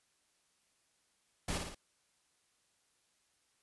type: noise with echo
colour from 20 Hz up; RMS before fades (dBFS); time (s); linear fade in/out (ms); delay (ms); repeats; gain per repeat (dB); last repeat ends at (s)
pink; -36; 1.48-1.58; 5; 56; 3; -4; 1.748
effects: white hiss -75 dBFS RMS until 3.62 s + resampled to 24000 Hz